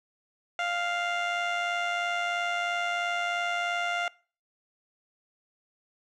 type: tone with amplitude modulation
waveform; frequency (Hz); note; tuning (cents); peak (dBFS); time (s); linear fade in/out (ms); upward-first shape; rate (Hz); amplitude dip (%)
15% pulse; 698.5; F5; 0; -19; 0.59-4.08; 2; sine; 103; 35
effects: noise-tail reverb RT60 0.4 s tail -23 dB re dry + low-pass 4000 Hz 12 dB/octave